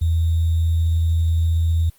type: tone with sample-and-hold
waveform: sine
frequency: 82.41 Hz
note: E2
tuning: in tune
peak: -15 dBFS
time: 0.01-1.9 s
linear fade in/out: 10 ms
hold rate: 3675 Hz
effects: white hiss -55 dBFS RMS until 1.98 s + Opus 32 kbps